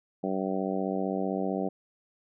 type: harmonic tone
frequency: 95.5 Hz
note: G2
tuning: 45 cents flat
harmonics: 2 / 3 / 4 / 5 / 6 / 7 / 8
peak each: -32 / -34 / -35 / -36 / -37 / -37 / -38 dBFS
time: 0.23-1.69 s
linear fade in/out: 10 ms
effects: none